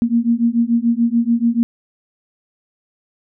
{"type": "beating tone pair", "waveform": "sine", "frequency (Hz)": [230.6, 237.5], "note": ["A#3", "A#3"], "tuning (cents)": [-19, 33], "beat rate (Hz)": 6.9, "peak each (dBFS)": -16, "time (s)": [0.02, 1.63], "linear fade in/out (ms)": 0, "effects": []}